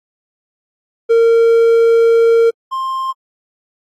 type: tone pair in turn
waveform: triangle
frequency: 459.9 / 1055.4 Hz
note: A#4 / C6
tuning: -23 / +15 cents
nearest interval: octave + major second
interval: 1438 cents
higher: second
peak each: -5 / -15 dBFS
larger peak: first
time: 1.09-2.51 / 2.71-3.13 s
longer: first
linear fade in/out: 20 ms
effects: AAC 48 kbps